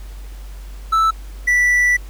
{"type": "tone pair in turn", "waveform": "triangle", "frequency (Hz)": [1317, 1965.3], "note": ["E6", "B6"], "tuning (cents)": [-2, -9], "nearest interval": "perfect fifth", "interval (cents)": 693, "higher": "second", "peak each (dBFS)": -10, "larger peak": "neither", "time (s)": [[0.92, 1.11], [1.47, 1.97]], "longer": "second", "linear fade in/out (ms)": 10, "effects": ["added 48 Hz sine -30 dBFS peak until 2.09 s", "pink hiss -46 dBFS RMS until 2.09 s"]}